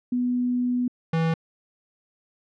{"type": "tone pair in turn", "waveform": ["sine", "square"], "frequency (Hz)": [246.9, 163.15], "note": ["B3", "E3"], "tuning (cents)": [0, -18], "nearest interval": "perfect fifth", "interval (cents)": 718, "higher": "first", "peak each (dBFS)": -21, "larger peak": "neither", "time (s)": [[0.12, 0.88], [1.13, 1.34]], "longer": "first", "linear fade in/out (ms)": 5, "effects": ["low-pass 3000 Hz 12 dB/octave"]}